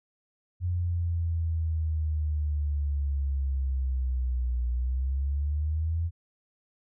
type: exponential two-way sweep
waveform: sine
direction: down then up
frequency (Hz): 89.3 to 60.2 to 85.2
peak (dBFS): -25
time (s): 0.6-6.11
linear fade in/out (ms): 50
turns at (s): 4.69
effects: none